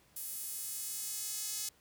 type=tone with high-pass filter sweep; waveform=sawtooth; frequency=425.8 Hz; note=G#4; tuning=43 cents sharp; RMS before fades=-40 dBFS; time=0.16-1.69 s; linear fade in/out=5 ms; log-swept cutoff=11000 to 6400 Hz; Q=1.2; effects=pink hiss -66 dBFS RMS until 1.8 s + high-pass 60 Hz 12 dB/octave